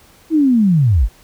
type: linear sweep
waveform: sine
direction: down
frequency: 329.6 to 38.89 Hz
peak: -9 dBFS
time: 0.3-1.09 s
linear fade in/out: 50 ms
effects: pink hiss -48 dBFS RMS until 1.23 s